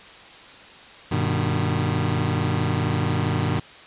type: chord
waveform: sawtooth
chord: G augmented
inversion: none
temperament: just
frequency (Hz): 98 / 122.5 / 153.12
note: G2 / B2 / D#3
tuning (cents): 0 / -14 / -27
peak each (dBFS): -21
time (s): 1.11-3.6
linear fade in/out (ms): 10
effects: white hiss -44 dBFS RMS until 3.86 s + resampled to 8000 Hz